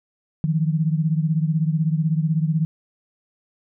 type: beating tone pair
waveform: sine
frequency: 155.4 / 171.4 Hz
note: D#3 / F3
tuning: -2 / -32 cents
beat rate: 16 Hz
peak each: -19 / -23 dBFS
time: 0.44-2.65 s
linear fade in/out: 0 ms
effects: none